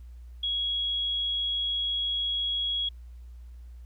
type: tone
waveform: sine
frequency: 3322 Hz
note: G#7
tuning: in tune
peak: -26 dBFS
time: 0.43-2.89 s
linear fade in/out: 5 ms
effects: added 60 Hz sine -42 dBFS peak until 3.85 s + pink hiss -69 dBFS RMS until 3.85 s